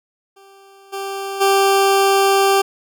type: tone with level steps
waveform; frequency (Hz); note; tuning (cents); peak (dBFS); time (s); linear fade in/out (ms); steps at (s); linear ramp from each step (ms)
20% pulse; 392; G4; 0; -39 / -19 / -7; 0.36-2.62; 10; 0.92 / 1.4; 20
effects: none